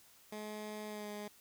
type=tone with pitch glide; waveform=15% pulse; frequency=212.4 to 208 Hz; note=G#3 to G#3; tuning=+39 to +3 cents; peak=-36 dBFS; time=0.32-1.28 s; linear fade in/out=5 ms; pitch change=-36 cents; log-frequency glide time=0.87-1.09 s; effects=white hiss -63 dBFS RMS until 1.4 s